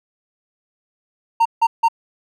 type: tone bursts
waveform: triangle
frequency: 917 Hz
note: A#5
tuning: 29 cents flat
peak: -9 dBFS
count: 3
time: 1.4-1.885 s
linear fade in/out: 10 ms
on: 55 ms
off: 160 ms
effects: none